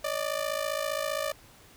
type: ring-modulated tone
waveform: sawtooth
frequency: 593 Hz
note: D5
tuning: 17 cents sharp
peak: -22 dBFS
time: 0.04-1.32 s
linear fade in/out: 5 ms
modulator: 27.6 Hz
effects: pink hiss -55 dBFS RMS until 1.76 s